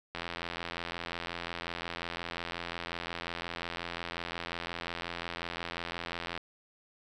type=click train; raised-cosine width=0.3 ms; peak=-20 dBFS; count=534; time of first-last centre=0.15-6.377 s; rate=85.6 Hz; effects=none